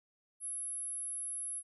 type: tone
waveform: sine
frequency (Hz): 10920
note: F9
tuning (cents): -40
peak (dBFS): -37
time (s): 0.4-1.63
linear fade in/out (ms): 50
effects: none